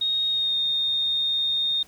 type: tone with pitch glide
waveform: sine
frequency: 3729 to 3678 Hz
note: A#7 to A#7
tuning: 0 to -24 cents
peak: -21 dBFS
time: 0.01-1.83 s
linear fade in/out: 5 ms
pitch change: -24 cents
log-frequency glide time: 0.29-0.56 s
effects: pink hiss -53 dBFS RMS until 1.87 s